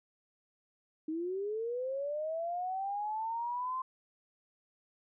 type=linear sweep; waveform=sine; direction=up; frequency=307.2 to 1048 Hz; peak=-33 dBFS; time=1.08-3.82 s; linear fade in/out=5 ms; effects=none